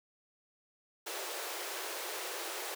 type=high-pass noise; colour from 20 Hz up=pink; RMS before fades=-40 dBFS; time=1.06-2.75 s; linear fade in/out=10 ms; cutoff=340 Hz; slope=96 dB/octave; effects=none